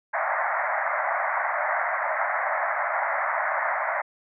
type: band-pass noise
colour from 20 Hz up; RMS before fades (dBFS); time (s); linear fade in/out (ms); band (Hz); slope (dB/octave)
pink; -26; 0.13-4.02; 10; 590 to 2100; 96
effects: none